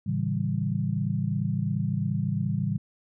sine chord, A dominant seventh, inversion none, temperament equal with one note detuned, 110 / 138.59 / 161.52 / 196 Hz, A2 / C#3 / E3 / G3, 0 / 0 / -35 / 0 cents, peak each -30 dBFS, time 0.06-2.78 s, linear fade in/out 10 ms, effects none

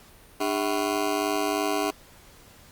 20% pulse ring-modulated tone, 352 Hz, F4, 14 cents sharp, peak -16 dBFS, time 0.4-1.91 s, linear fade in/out 10 ms, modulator 51.5 Hz, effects pink hiss -52 dBFS RMS until 2.71 s + Opus 48 kbps

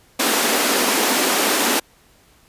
pink high-pass noise, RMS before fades -18 dBFS, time 0.19-1.8 s, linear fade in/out 10 ms, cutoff 220 Hz, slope 48 dB/octave, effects pink hiss -54 dBFS RMS until 2.48 s + resampled to 32000 Hz

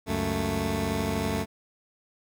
15% pulse tone cluster, 69.8 / 93.1 / 220.9 Hz, C#2 / F#2 / A3, +13 / +11 / +7 cents, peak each -27 / -24 / -23 dBFS, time 0.06-1.46 s, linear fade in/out 50 ms, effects none

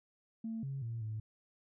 sine tone with pitch steps, 224.7 / 136.5 / 115.3 / 108.9 Hz, A3 / C#3 / A#2 / A2, +37 / -26 / -19 / -17 cents, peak -36 dBFS, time 0.44-1.2 s, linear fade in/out 5 ms, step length 190 ms, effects tanh soft clip ceiling -32 dBFS

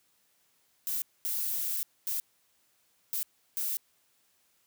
violet noise bursts at uneven times, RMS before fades -32 dBFS, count 5, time 0.87-1.02 / 1.25-1.83 / 2.07-2.2 / 3.13-3.23 / 3.57-3.77 s, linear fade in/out 0 ms, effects white hiss -70 dBFS RMS until 4.66 s + high-pass 60 Hz 12 dB/octave

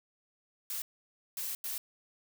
blue noise bursts at uneven times, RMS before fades -37 dBFS, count 3, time 0.7-0.82 / 1.37-1.55 / 1.64-1.78 s, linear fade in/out 2 ms, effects none

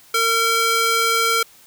square tone with high-pass filter, 456.4 Hz, A#4, 37 cents flat, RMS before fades -18 dBFS, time 0.14-1.43 s, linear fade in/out 5 ms, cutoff 1100 Hz, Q 0.9, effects white hiss -49 dBFS RMS until 1.66 s

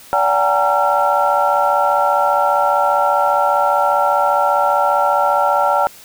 sine tone cluster, 579 / 745 / 820 / 925 / 1360 Hz, D5 / F#5 / G#5 / A#5 / F6, -25 / +12 / -22 / -14 / -46 cents, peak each -18 dBFS, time 0.13-5.87 s, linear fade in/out 0 ms, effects tanh soft clip ceiling -2 dBFS + white hiss -41 dBFS RMS until 6.04 s

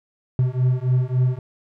triangle beating tone pair, 125.3 / 128.9 Hz, B2 / C3, +25 / -26 cents, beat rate 3.6 Hz, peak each -18 dBFS, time 0.39-1.39 s, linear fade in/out 2 ms, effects none

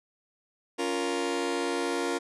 sawtooth chord, Bb minor, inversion first, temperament just, 279.7 / 349.6 / 466.2 Hz, Db4 / F4 / Bb4, +16 / +2 / 0 cents, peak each -29 / -27 / -28 dBFS, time 0.78-2.19 s, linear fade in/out 20 ms, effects resampled to 24000 Hz

